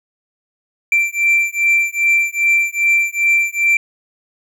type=beating tone pair; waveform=triangle; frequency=2349 / 2351.5 Hz; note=D7 / D7; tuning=0 / +2 cents; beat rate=2.5 Hz; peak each=-14 dBFS; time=0.92-3.77 s; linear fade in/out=2 ms; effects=none